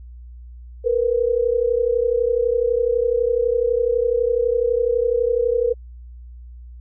sine tone pair together, 461.9 / 493.9 Hz, A#4 / B4, -16 / 0 cents, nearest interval minor second, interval 116 cents, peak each -19 dBFS, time 0.84-5.74 s, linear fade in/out 20 ms, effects added 60 Hz sine -36 dBFS peak until 6.8 s

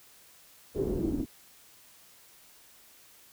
pink noise with low-pass filter sweep, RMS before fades -30 dBFS, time 0.74-1.26 s, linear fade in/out 50 ms, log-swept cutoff 420 to 280 Hz, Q 5.5, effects white hiss -57 dBFS RMS until 3.32 s

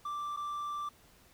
triangle tone with dropouts, 1174.7 Hz, D6, in tune, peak -33 dBFS, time 0.05-0.89 s, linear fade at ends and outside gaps 5 ms, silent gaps 0.364-0.371 s, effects pink hiss -62 dBFS RMS until 1.33 s

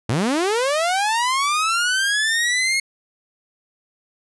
sawtooth linear sweep, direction up, 100 to 2173 Hz, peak -14 dBFS, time 0.09-2.8 s, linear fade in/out 5 ms, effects resampled to 24000 Hz

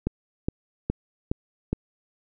click train, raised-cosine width 3 ms, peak -11 dBFS, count 5, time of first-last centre 0.07-1.73 s, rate 2.41 Hz, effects none

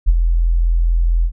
sine tone with ADSR envelope, 42.17 Hz, E1, 40 cents sharp, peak -5 dBFS, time 0.06-1.32 s, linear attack 29 ms, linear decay 35 ms, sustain -6 dB, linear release 74 ms, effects none

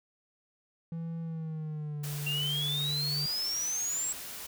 triangle tone with pitch glide, 165.5 to 145.75 Hz, E3 to D3, +7 to -13 cents, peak -32 dBFS, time 0.92-3.26 s, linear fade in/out 2 ms, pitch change -220 cents, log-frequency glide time 1.21-2.08 s
white noise, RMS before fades -42 dBFS, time 2.03-4.47 s, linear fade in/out 10 ms
sine exponential sweep, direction up, 2735 to 7760 Hz, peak -30 dBFS, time 2.26-4.13 s, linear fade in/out 10 ms
effects none

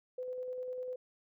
sine tone with tremolo, 505 Hz, B4, 39 cents sharp, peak -36 dBFS, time 0.18-0.96 s, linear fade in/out 5 ms, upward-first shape square, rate 10 Hz, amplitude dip 25%, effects none

